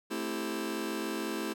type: chord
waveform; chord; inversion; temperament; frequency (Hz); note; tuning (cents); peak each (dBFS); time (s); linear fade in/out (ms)
sawtooth; A minor seventh; none; just; 220 / 264 / 330 / 396; A3 / C4 / E4 / G4; 0 / +16 / +2 / +18; -34 / -36 / -32 / -35; 0.1-1.54; 20
effects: none